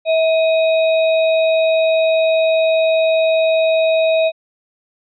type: tone with sample-and-hold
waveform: sine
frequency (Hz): 645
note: E5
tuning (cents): -38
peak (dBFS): -11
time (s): 0.05-4.32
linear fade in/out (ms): 50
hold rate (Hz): 3150
effects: resampled to 11025 Hz